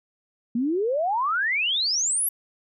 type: exponential sweep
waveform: sine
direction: up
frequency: 225.2 to 11840 Hz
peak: -21 dBFS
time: 0.55-2.29 s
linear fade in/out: 5 ms
effects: none